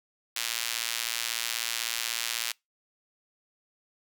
sawtooth tone with high-pass filter, 116.2 Hz, A#2, 5 cents flat, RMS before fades -32 dBFS, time 0.36-2.52 s, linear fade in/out 5 ms, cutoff 2900 Hz, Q 0.8, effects noise-tail reverb RT60 0.2 s tail -26 dB re dry

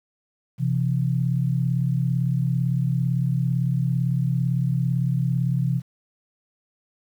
sine tone pair together, 130 / 167.83 Hz, C3 / E3, -11 / +31 cents, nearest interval major third, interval 442 cents, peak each -21 / -24 dBFS, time 0.58-5.82 s, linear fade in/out 50 ms, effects 9-bit

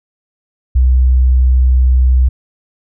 sine tone, 63.5 Hz, B1, 49 cents sharp, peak -6 dBFS, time 0.75-2.29 s, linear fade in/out 10 ms, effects none

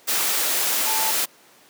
sine tone in noise, 880 Hz, A5, in tune, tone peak -26 dBFS, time 0.86-1.12 s, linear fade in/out 20 ms, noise white, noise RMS -22 dBFS, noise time 0.07-1.26 s, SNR -7 dB, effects pink hiss -52 dBFS RMS until 1.69 s + high-pass 300 Hz 12 dB/octave

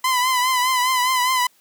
sawtooth tone with vibrato, 1013 Hz, B5, 44 cents sharp, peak -13 dBFS, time 0.04-1.47 s, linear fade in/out 5 ms, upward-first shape triangle, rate 4.9 Hz, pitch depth 64 cents each way, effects white hiss -58 dBFS RMS until 1.6 s + high-pass 150 Hz 12 dB/octave

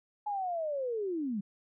sine linear sweep, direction down, 848 to 188.1 Hz, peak -31 dBFS, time 0.26-1.41 s, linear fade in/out 10 ms, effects none

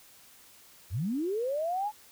sine linear sweep, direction up, 69.8 to 866 Hz, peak -28 dBFS, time 0.9-1.92 s, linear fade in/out 50 ms, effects white hiss -56 dBFS RMS until 2.11 s

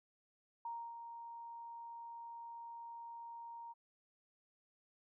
sine tone with ADSR envelope, 932.3 Hz, A#5, in tune, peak -40 dBFS, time 0.65-3.74 s, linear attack 4 ms, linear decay 280 ms, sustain -7 dB, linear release 27 ms, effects none

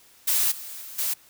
blue noise with level steps, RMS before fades -22 / -38 / -40 / -26 dBFS, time 0.27-1.14 s, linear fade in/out 10 ms, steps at 0.51 / 0.81 / 0.98 s, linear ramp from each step 10 ms, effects white hiss -55 dBFS RMS until 1.29 s

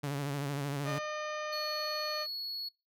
sawtooth tone with vibrato, 141.7 Hz, C#3, 38 cents sharp, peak -29 dBFS, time 0.03-0.99 s, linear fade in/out 10 ms, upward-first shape sine, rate 13 Hz, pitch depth 57 cents each way
harmonic tone, 608 Hz, D#5, 40 cents flat, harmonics 1 / 2 / 3 / 4 / 5 / 6 / 7 / 8 / 10, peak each -38 / -40 / -43 / -47 / -52 / -55 / -54 / -54 / -53 dBFS, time 0.84-2.27 s, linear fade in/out 50 ms
triangle tone, 4367 Hz, C#8, 27 cents flat, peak -35 dBFS, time 1.52-2.69 s, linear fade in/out 10 ms
effects noise-tail reverb RT60 0.3 s tail -26 dB re dry

